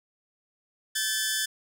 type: tone pair together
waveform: 10% pulse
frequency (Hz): 1549 / 1738.7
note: G6 / A6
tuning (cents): -21 / -21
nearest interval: major second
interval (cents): 200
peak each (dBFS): -23 / -18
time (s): 0.95-1.46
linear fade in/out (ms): 10
effects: none

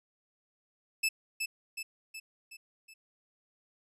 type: tone with echo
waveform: sawtooth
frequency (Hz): 2622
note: E7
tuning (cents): -10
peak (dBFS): -23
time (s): 1.03-1.09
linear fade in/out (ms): 10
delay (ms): 370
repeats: 5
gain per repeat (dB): -5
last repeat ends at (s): 2.94
effects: resampled to 32000 Hz

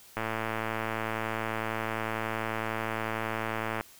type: click train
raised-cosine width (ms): 0.5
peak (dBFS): -16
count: 405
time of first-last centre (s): 0.17-3.81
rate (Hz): 111
effects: white hiss -54 dBFS RMS until 3.99 s

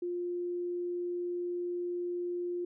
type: tone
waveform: sine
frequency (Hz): 352.1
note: F4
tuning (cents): +14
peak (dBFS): -32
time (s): 0.02-2.65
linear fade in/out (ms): 5
effects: none

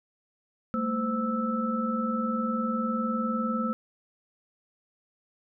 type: tone cluster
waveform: sine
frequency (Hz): 207.7 / 227.6 / 516 / 1314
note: G#3 / A#3 / C5 / E6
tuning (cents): 0 / -41 / -24 / -6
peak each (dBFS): -35 / -28 / -35 / -31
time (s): 0.74-3.73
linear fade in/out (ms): 0
effects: none

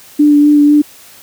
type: tone with vibrato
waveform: sine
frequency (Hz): 293.7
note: D4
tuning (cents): 0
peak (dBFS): -4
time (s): 0.19-0.82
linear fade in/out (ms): 10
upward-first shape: sine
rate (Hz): 4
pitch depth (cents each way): 16
effects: white hiss -39 dBFS RMS until 1.22 s + high-pass 60 Hz 12 dB/octave

